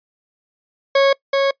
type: tone with echo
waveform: 40% pulse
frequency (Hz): 550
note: C#5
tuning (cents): -14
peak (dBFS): -10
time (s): 0.95-1.13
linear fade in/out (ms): 5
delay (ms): 380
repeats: 1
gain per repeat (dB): -3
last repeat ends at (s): 1.51
effects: noise-tail reverb RT60 0.1 s tail -23 dB re dry + resampled to 11025 Hz